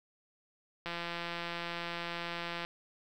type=click train; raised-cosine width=0.3 ms; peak=-22 dBFS; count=307; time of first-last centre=0.86-2.649 s; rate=171 Hz; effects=10-bit